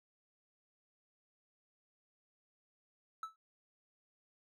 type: tone with exponential decay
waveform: triangle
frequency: 1310 Hz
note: E6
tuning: 11 cents flat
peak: -34 dBFS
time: 3.23-3.36 s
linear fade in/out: 2 ms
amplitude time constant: 27 ms
effects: none